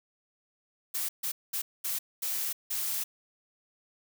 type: noise bursts at uneven times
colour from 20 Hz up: blue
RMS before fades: -32 dBFS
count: 6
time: 0.94-1.09 / 1.23-1.32 / 1.53-1.62 / 1.84-1.99 / 2.22-2.53 / 2.7-3.04 s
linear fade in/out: 10 ms
effects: none